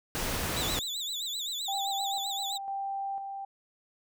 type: noise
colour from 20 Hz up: pink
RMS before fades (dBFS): -32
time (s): 0.15-0.79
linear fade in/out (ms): 0
type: tone with vibrato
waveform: 35% pulse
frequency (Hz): 3699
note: A#7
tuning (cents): -14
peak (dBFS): -31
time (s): 0.56-2.58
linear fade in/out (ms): 10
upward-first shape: sine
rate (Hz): 7.7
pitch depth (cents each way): 140
type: tone with tremolo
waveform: sine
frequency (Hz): 787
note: G5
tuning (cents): +7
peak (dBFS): -31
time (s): 1.68-3.45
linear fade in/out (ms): 5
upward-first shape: square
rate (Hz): 1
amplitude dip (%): 40
effects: none